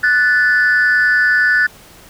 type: tone pair together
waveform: sine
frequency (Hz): 1480 / 1749.4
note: F#6 / A6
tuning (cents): 0 / -10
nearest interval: minor third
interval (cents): 290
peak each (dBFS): -11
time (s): 0.03-1.67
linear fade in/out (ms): 10
effects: tanh soft clip ceiling -6 dBFS + pink hiss -42 dBFS RMS until 2.09 s